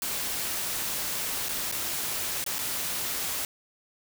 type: noise with dropouts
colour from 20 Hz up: white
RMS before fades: -31 dBFS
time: 0.02-3.45 s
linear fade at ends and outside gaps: 1 ms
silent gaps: 1.486-1.491 / 1.715-1.723 / 2.441-2.463 / 2.584-2.589 s
effects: none